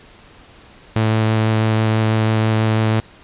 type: tone with vibrato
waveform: sawtooth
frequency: 110 Hz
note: A2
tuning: in tune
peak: -10 dBFS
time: 0.96-3 s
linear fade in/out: 0 ms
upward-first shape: sine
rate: 6.1 Hz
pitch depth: 10 cents each way
effects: pink hiss -45 dBFS RMS until 3.23 s + resampled to 8000 Hz